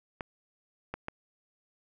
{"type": "clicks", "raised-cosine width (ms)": 0.5, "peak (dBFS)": -20, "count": 3, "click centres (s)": [0.208, 0.94, 1.084], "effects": []}